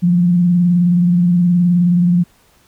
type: tone with vibrato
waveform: sine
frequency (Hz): 175.7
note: F3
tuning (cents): +11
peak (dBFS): -9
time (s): 0.02-2.24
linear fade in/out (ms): 20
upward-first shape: square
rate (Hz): 19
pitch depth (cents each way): 34
effects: pink hiss -53 dBFS RMS until 2.67 s